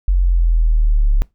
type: exponential sweep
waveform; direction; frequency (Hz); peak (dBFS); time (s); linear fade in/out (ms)
sine; down; 46.25 to 34.74; -10; 0.08-1.22; 0
effects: noise-tail reverb RT60 0.2 s tail -22 dB re dry